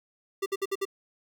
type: tone bursts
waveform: square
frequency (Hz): 392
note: G4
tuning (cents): 0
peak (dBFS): -27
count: 5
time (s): 0.42-0.853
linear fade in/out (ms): 10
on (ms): 41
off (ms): 57
effects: none